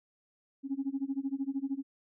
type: tone with tremolo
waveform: sine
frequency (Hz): 273.2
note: C#4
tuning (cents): -25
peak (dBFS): -27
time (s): 0.63-1.83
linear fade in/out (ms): 50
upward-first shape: sine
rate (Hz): 13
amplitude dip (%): 95
effects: tanh soft clip ceiling -24 dBFS